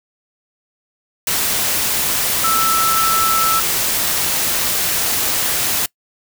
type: tone in noise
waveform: sine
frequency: 1321 Hz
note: E6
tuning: 3 cents sharp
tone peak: -15 dBFS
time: 2.44-3.6 s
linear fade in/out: 2 ms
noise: white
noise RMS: -18 dBFS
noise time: 1.27-5.86 s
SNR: 0 dB
effects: noise-tail reverb RT60 0.1 s tail -24 dB re dry